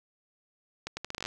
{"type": "accelerating click train", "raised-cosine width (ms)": 0.2, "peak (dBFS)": -18, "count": 11, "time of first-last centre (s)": [0.87, 1.26], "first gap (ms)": 100, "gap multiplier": 0.76, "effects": []}